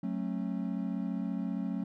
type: chord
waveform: triangle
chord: F# minor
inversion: none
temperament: equal with one note detuned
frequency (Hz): 185 / 220 / 271.3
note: F#3 / A3 / C#4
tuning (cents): 0 / 0 / -37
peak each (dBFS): -33 / -34 / -35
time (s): 0.03-1.84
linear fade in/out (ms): 5
effects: none